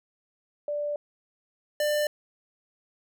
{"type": "tone pair in turn", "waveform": ["sine", "square"], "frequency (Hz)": [587.3, 595.5], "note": ["D5", "D5"], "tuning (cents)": [0, 24], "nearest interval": "unison", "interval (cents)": 24, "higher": "second", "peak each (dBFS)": [-27, -24], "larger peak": "second", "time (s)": [[0.68, 0.96], [1.8, 2.07]], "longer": "first", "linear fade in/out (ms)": 2, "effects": []}